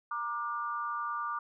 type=tone with amplitude modulation; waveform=sine; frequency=1186 Hz; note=D6; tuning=17 cents sharp; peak=-28 dBFS; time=0.11-1.39 s; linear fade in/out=5 ms; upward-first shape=sine; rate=249 Hz; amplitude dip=90%; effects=none